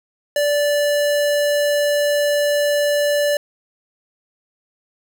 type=tone; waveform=square; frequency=583 Hz; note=D5; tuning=13 cents flat; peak=-16 dBFS; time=0.36-3.37 s; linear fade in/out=2 ms; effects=none